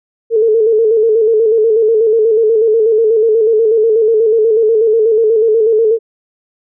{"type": "tone with vibrato", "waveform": "sine", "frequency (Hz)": 443.5, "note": "A4", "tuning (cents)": 14, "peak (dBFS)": -7, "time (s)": [0.3, 5.99], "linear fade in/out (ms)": 50, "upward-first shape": "square", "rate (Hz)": 8.2, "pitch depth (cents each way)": 55, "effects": []}